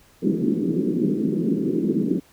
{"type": "band-pass noise", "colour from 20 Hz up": "pink", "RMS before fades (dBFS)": -22, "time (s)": [0.22, 2.2], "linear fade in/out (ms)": 10, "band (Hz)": [170, 390], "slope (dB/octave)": 48, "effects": ["pink hiss -55 dBFS RMS until 2.32 s"]}